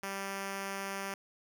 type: tone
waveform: 5% pulse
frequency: 196 Hz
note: G3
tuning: in tune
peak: -25 dBFS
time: 0.03-1.14 s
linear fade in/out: 2 ms
effects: none